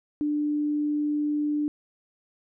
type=tone; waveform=sine; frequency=296.6 Hz; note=D4; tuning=17 cents sharp; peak=-23 dBFS; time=0.21-1.68 s; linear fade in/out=0 ms; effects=none